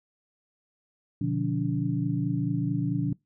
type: tone cluster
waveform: sine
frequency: 123.5 / 148.1 / 177.3 / 287.1 Hz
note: B2 / D3 / F3 / D4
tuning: 0 / +15 / +26 / -39 cents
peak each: -30 dBFS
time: 1.21-3.13 s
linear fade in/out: 5 ms
effects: noise-tail reverb RT60 0.2 s tail -25 dB re dry